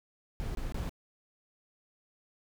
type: noise bursts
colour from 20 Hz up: brown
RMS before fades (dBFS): -35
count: 3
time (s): 0.4-0.894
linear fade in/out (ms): 0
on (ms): 150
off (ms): 22
effects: none